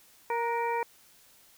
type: harmonic tone with a mistuned harmonic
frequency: 467.7 Hz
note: A#4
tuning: 6 cents sharp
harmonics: 1 / 2 / 3 / 4 / 5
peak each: -32 / -29 / -44 / -40 / -39 dBFS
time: 0.3-0.83 s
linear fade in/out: 2 ms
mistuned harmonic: 3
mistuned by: +64 cents
effects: white hiss -59 dBFS RMS until 1.57 s